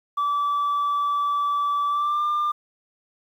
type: tone with pitch glide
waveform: sine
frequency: 1156 to 1196.8 Hz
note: D6 to D6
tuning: -28 to +32 cents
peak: -18 dBFS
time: 0.17-2.52 s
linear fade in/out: 10 ms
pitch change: +60 cents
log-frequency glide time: 1.88-2.24 s
effects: tanh soft clip ceiling -19 dBFS + 9-bit